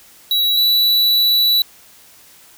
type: tone pair in turn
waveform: square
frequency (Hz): 3898 / 3943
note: B7 / B7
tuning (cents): -23 / -4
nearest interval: unison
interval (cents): 19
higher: second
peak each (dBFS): -14 / -12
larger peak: second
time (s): 0.31-0.57 / 0.57-1.62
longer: second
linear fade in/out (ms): 2
effects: white hiss -46 dBFS RMS until 2.57 s